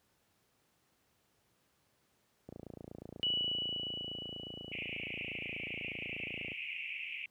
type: click train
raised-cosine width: 2 ms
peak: -32 dBFS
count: 115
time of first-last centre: 2.49-6.518 s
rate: 28.3 Hz
type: tone with exponential decay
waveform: sine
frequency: 2947 Hz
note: F#7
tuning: 8 cents flat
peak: -29 dBFS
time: 3.23-6.41 s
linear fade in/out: 0 ms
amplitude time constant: 690 ms
type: band-pass noise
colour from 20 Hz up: pink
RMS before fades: -42 dBFS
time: 4.72-7.26 s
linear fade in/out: 2 ms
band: 2200 to 2800 Hz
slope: 96 dB/octave
effects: pink hiss -74 dBFS RMS until 7.3 s + high-pass 80 Hz 12 dB/octave